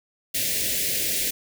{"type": "band-stop noise", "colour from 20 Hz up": "white", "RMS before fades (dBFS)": -25, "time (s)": [0.34, 1.31], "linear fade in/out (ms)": 10, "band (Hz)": [620, 1800], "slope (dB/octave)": 48, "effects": []}